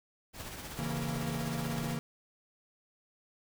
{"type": "noise with tremolo", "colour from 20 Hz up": "pink", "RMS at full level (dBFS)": -41, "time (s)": [0.33, 1.98], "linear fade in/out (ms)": 50, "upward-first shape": "triangle", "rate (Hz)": 16, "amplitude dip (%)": 50}
{"type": "chord", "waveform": "45% pulse", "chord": "A# diminished", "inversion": "first", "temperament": "equal", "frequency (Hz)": [138.59, 164.81, 233.1], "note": ["C#3", "E3", "A#3"], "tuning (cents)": [0, 0, 0], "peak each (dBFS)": -38, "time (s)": [0.79, 1.99], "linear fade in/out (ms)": 0}
{"effects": []}